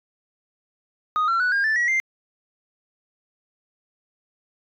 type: tone with pitch steps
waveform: sine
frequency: 1244.5 / 1357.1 / 1480 / 1613.9 / 1760 / 1919.3 / 2093 Hz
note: D#6 / E6 / F#6 / G6 / A6 / B6 / C7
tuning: 0 / +50 / 0 / +50 / 0 / -50 / 0 cents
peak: -16 dBFS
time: 1.16-2 s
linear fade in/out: 0 ms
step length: 120 ms
effects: tanh soft clip ceiling -17 dBFS